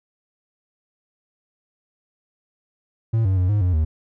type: tone with pitch steps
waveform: triangle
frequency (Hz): 113.1 / 95.1 / 91 / 104.1 / 90.2 / 78.3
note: A2 / F#2 / F#2 / G#2 / F#2 / D#2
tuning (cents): +48 / +48 / -28 / +5 / -44 / +11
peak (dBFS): -14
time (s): 3.13-3.85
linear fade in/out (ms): 10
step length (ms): 120
effects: none